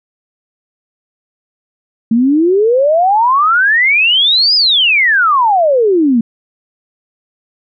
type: exponential two-way sweep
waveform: sine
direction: up then down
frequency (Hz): 220 to 5100 to 220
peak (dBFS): -7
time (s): 2.11-6.21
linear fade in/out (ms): 5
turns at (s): 4.55
effects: none